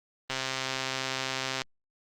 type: click train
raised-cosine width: 0.2 ms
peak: -13 dBFS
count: 175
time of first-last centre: 0.3-1.618 s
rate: 132 Hz
effects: Opus 24 kbps